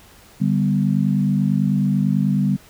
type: chord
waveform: sine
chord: G major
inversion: second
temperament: equal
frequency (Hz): 146.83 / 196 / 246.9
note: D3 / G3 / B3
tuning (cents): 0 / 0 / 0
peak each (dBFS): -20 / -18 / -23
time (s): 0.4-2.57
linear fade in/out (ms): 20
effects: pink hiss -48 dBFS RMS until 2.69 s